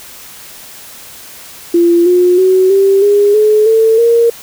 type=tone with pitch steps; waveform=sine; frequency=342.8 / 358.2 / 374.3 / 391.1 / 408.6 / 426.9 / 446.1 / 466.1 Hz; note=F4 / F4 / F#4 / G4 / G#4 / G#4 / A4 / A#4; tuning=-32 / +44 / +20 / -4 / -28 / +48 / +24 / 0 cents; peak=-5 dBFS; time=1.74-4.3 s; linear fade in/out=5 ms; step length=320 ms; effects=white hiss -33 dBFS RMS until 4.42 s